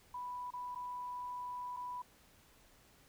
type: tone with dropouts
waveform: sine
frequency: 987.8 Hz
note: B5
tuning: in tune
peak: -40 dBFS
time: 0.14-2.02 s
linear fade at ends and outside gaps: 5 ms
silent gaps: 0.506-0.535 / 0.749-0.757 / 1.765-1.769 s
effects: pink hiss -65 dBFS RMS until 3.08 s